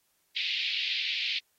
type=band-pass noise; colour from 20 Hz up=pink; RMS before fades=-31 dBFS; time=0.36-1.39 s; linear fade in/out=5 ms; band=2300 to 4300 Hz; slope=48 dB/octave; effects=white hiss -72 dBFS RMS until 1.58 s + AAC 48 kbps